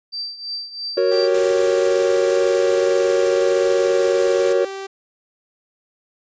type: tone with tremolo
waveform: sine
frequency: 4675 Hz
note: D8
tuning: 9 cents flat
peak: -23 dBFS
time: 0.12-1.28 s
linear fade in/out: 20 ms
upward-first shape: triangle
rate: 3 Hz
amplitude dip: 80%
type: chord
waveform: triangle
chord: F# major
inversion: none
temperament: equal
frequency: 370 / 466.2 / 554.4 Hz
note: F#4 / A#4 / C#5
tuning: 0 / 0 / 0 cents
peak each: -17 dBFS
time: 0.97-4.65 s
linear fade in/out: 5 ms
type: tone with pitch glide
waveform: sawtooth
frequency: 392 to 389.3 Hz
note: G4 to G4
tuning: 0 to -12 cents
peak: -24 dBFS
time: 1.11-4.87 s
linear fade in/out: 10 ms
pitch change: -12 cents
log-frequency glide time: 2.99-4.51 s
type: noise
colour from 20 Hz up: white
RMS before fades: -31 dBFS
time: 1.34-4.53 s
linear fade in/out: 5 ms
effects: resampled to 16000 Hz